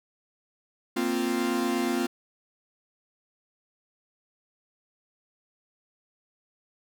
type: chord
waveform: 45% pulse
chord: Bb suspended second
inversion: none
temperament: equal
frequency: 233.1 / 261.6 / 349.2 Hz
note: Bb3 / C4 / F4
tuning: 0 / 0 / 0 cents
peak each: -30 / -29 / -29 dBFS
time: 0.96-2.07 s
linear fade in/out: 10 ms
effects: none